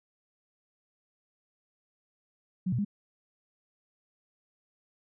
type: tone with pitch steps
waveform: sine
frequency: 184.3 / 121.3 / 203.9 Hz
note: F#3 / B2 / G#3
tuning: -7 / -31 / -32 cents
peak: -26 dBFS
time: 2.66-2.849 s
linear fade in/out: 10 ms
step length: 63 ms
effects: none